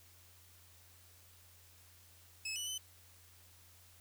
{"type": "tone with pitch steps", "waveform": "20% pulse", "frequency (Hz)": [2591, 2962, 3033], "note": ["E7", "F#7", "F#7"], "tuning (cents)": [-30, 1, 42], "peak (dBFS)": -33, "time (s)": [2.45, 2.78], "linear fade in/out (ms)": 5, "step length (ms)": 110, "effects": ["added 88 Hz sine -64 dBFS peak until 4 s", "white hiss -63 dBFS RMS until 4 s"]}